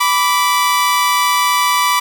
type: tone pair together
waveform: sawtooth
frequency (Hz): 987.8 / 1162.9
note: B5 / D6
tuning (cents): 0 / -17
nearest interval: minor third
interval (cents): 283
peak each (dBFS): -11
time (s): 0-2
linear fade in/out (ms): 10
effects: none